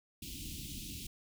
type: band-stop noise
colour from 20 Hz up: pink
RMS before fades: -44 dBFS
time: 0.22-1.07 s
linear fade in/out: 5 ms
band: 320 to 2600 Hz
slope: 48 dB/octave
effects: none